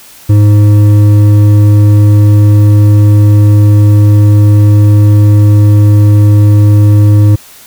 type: tone with hard clipping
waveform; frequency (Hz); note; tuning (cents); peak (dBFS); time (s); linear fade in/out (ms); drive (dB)
triangle; 103.83; G#2; 0; -3; 0.29-7.36; 10; 11
effects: white hiss -35 dBFS RMS until 7.66 s